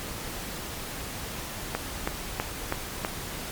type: click train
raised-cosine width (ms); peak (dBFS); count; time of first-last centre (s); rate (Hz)
0.5; -11; 5; 1.75-3.049; 3.08
effects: pink hiss -36 dBFS RMS until 3.51 s + MP3 96 kbps